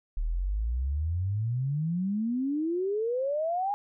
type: exponential sweep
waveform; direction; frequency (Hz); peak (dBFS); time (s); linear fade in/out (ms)
sine; up; 36.85 to 830.6; -26; 0.17-3.74; 0
effects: none